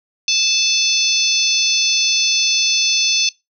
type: harmonic tone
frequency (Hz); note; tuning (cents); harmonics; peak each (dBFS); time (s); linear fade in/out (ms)
874; A5; -12; 3 / 4 / 5 / 6 / 7; -20 / -20 / -20 / -20 / -20; 0.28-3.29; 2
effects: noise-tail reverb RT60 0.2 s tail -22 dB re dry